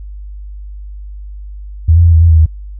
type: tone with pitch steps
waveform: sine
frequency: 80.9 / 85.3 / 84.3 / 81 / 84.1 / 80.6 / 79.1 Hz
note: E2 / F2 / E2 / E2 / E2 / E2 / D#2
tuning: -32 / -40 / +39 / -30 / +35 / -38 / +29 cents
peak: -3 dBFS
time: 1.88-2.461 s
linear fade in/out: 10 ms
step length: 83 ms
effects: added 50 Hz sine -25 dBFS peak until 2.79 s